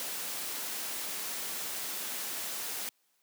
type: noise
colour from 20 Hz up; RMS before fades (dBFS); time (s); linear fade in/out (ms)
white; -37; 0-2.89; 0
effects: white hiss -73 dBFS RMS until 3.22 s + high-pass 200 Hz 12 dB/octave